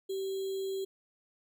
sine tone with sample-and-hold, 385.9 Hz, G4, 27 cents flat, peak -32 dBFS, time 0.09-0.85 s, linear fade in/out 10 ms, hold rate 3675 Hz, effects none

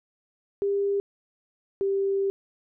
sine tone pair in turn, 400 / 392.7 Hz, G4 / G4, +35 / +3 cents, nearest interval unison, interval 32 cents, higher first, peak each -22 dBFS, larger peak neither, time 0.62-1 / 1.81-2.3 s, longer second, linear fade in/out 0 ms, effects none

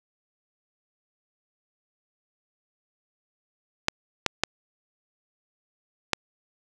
clicks, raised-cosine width 0.2 ms, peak -3 dBFS, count 4, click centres 3.884 / 4.263 / 4.436 / 6.133 s, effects none

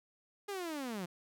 sawtooth linear sweep, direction down, 415.3 to 167.4 Hz, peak -34 dBFS, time 0.48-1.06 s, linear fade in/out 10 ms, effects none

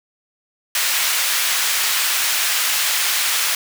pink high-pass noise, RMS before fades -19 dBFS, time 0.75-3.55 s, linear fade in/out 2 ms, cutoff 1700 Hz, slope 12 dB/octave, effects none

